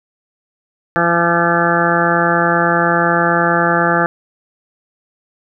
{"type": "harmonic tone with a mistuned harmonic", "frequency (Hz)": 170.4, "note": "F3", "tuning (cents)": -42, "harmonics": [1, 2, 3, 4, 5, 7, 8, 9, 10], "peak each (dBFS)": [-20, -20, -20, -20, -20, -20, -20, -20, -20], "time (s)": [0.96, 4.06], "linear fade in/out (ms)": 0, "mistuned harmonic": 10, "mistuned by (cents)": 16, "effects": []}